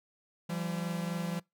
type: tone pair together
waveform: 45% pulse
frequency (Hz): 169.83 / 193.6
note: F3 / G3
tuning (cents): -48 / -21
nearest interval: major second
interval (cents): 227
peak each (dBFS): -34 / -38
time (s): 0.49-1.4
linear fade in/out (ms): 10
effects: noise-tail reverb RT60 0.2 s tail -24 dB re dry